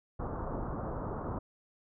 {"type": "low-pass noise", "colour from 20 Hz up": "pink", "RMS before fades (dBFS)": -37, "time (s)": [0.19, 1.39], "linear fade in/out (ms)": 10, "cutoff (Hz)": 1300, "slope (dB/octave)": 48, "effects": []}